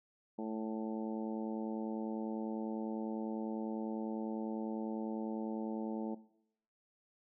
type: harmonic tone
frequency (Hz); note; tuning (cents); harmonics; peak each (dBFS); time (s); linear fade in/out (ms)
110; A2; 0; 2 / 3 / 4 / 5 / 6 / 7 / 8; -40 / -43 / -46 / -48 / -52 / -51 / -50; 0.38-6.15; 10
effects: noise-tail reverb RT60 0.7 s tail -18 dB re dry